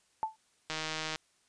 sine tone with exponential decay, 878 Hz, A5, 4 cents flat, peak -25 dBFS, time 0.23-0.36 s, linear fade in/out 0 ms, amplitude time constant 28 ms
click train, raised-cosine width 0.2 ms, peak -18 dBFS, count 73, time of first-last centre 0.7-1.159 s, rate 157 Hz
effects white hiss -70 dBFS RMS until 1.48 s + resampled to 22050 Hz

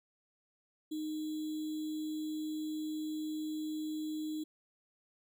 sine tone with sample-and-hold, 308.9 Hz, D#4, 12 cents flat, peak -35 dBFS, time 0.91-4.44 s, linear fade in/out 10 ms, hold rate 3675 Hz, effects none

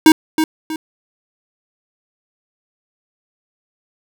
square tone with echo, 315.2 Hz, D#4, 23 cents sharp, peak -4 dBFS, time 0.06-0.12 s, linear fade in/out 2 ms, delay 320 ms, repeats 2, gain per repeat -9 dB, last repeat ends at 0.76 s, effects none

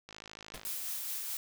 click train, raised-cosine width 0.2 ms, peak -29 dBFS, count 32, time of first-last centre 0.09-0.671 s, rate 53.4 Hz
pink noise with exponential decay, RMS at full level -39 dBFS, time 0.54-0.66 s, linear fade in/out 5 ms, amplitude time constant 26 ms
blue noise with tremolo, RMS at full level -37 dBFS, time 0.65-1.37 s, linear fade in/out 2 ms, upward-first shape sine, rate 4.7 Hz, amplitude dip 25%
effects none

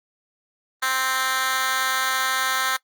10% pulse tone with high-pass filter, 261.6 Hz, C4, in tune, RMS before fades -23 dBFS, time 0.82-2.77 s, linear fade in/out 10 ms, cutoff 1500 Hz, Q 1.2, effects noise-tail reverb RT60 0.1 s tail -21 dB re dry + Opus 32 kbps

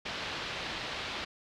white low-pass noise, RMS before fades -38 dBFS, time 0.05-1.25 s, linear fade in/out 10 ms, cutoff 4000 Hz, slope 24 dB/octave, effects none

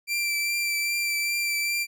sawtooth tone with vibrato, 2349 Hz, D7, in tune, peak -21 dBFS, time 0.07-1.87 s, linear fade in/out 50 ms, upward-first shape triangle, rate 2.5 Hz, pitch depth 20 cents each way, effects none

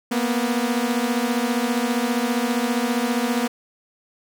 sawtooth beating tone pair, 233.1 / 248.1 Hz, A#3 / B3, 0 / +8 cents, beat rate 15 Hz, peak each -19 dBFS, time 0.11-3.48 s, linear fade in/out 10 ms, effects none

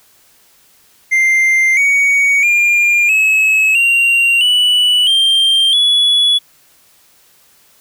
triangle tone with pitch steps, 2093 / 2243 / 2404 / 2577 / 2762 / 2960 / 3172 / 3400 Hz, C7 / C#7 / D7 / E7 / F7 / F#7 / G7 / G#7, 0 / +20 / +40 / -40 / -20 / 0 / +20 / +40 cents, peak -7 dBFS, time 1.11-6.39 s, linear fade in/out 20 ms, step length 660 ms, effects white hiss -50 dBFS RMS until 7.8 s

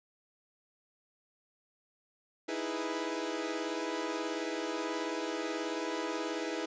sawtooth chord, E major seventh, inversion third, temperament equal, 311.1 / 329.6 / 415.3 / 493.9 Hz, D#4 / E4 / G#4 / B4, 0 / 0 / 0 / 0 cents, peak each -36 / -34 / -36 / -36 dBFS, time 2.48-6.66 s, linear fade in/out 10 ms, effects resampled to 16000 Hz

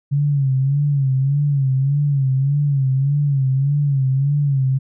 sine tone with vibrato, 138.59 Hz, C#3, in tune, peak -14 dBFS, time 0.11-4.79 s, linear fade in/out 20 ms, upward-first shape sine, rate 1.7 Hz, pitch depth 90 cents each way, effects none

